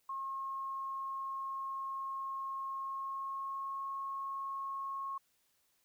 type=tone with pitch glide; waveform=sine; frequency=1079 to 1089.6 Hz; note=C#6 to C#6; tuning=-47 to -30 cents; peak=-37 dBFS; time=0.09-5.18 s; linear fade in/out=5 ms; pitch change=+17 cents; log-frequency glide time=2.7-3.88 s; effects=white hiss -75 dBFS RMS until 5.84 s